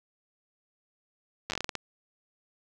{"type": "slowing click train", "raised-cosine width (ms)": 0.2, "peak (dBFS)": -14, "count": 10, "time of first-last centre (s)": [1.5, 1.753], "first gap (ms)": 9, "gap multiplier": 1.27, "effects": []}